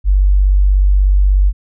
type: tone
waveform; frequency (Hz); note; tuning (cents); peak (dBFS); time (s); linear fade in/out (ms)
sine; 48.27; G1; -26; -7; 0.04-1.53; 50
effects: none